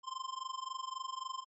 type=tone with amplitude modulation; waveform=square; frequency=1046.5 Hz; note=C6; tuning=in tune; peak=-36 dBFS; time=0.03-1.45 s; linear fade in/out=50 ms; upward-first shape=sine; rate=23.7 Hz; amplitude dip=90%; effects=MP3 32 kbps